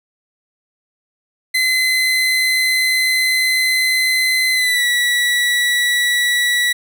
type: tone with pitch glide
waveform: 30% pulse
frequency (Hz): 2042 to 1945.3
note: C7 to B6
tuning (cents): -43 to -27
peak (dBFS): -11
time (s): 1.54-6.73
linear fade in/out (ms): 10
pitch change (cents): -84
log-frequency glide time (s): 4.53-4.84
effects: none